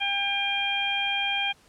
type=harmonic tone; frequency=800 Hz; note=G5; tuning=35 cents sharp; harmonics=1 / 2 / 3 / 4; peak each=-31 / -34 / -28 / -28 dBFS; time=0-1.53 s; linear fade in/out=20 ms; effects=pink hiss -58 dBFS RMS until 1.68 s + low-pass 10000 Hz 12 dB/octave